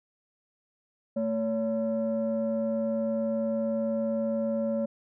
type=tone pair together; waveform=sine; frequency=223.9 / 564.2 Hz; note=A3 / C#5; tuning=+30 / +30 cents; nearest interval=octave + major third; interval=1600 cents; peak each=-27 dBFS; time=1.16-4.86 s; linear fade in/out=10 ms; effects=tanh soft clip ceiling -21 dBFS